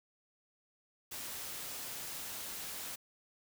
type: noise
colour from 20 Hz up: white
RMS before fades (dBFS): -43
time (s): 1.11-2.96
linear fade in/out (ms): 10
effects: none